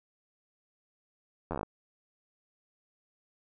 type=slowing click train; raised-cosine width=1 ms; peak=-20 dBFS; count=9; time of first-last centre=1.51-1.631 s; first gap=11 ms; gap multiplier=1.09; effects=none